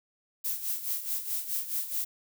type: noise with tremolo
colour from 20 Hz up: violet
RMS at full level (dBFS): -30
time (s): 0.44-2.05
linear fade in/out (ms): 10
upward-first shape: sine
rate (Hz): 4.7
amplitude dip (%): 70
effects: none